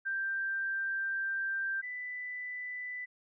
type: tone pair in turn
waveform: sine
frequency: 1576 / 1989.8 Hz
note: G6 / B6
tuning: +9 / +12 cents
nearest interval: major third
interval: 403 cents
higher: second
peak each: -31 / -37 dBFS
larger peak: first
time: 0.05-1.82 / 1.82-3.06 s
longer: first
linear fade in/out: 20 ms
effects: none